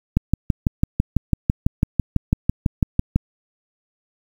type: click train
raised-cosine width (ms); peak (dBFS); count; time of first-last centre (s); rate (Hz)
5; -3; 19; 0.17-3.16; 6.02
effects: 7-bit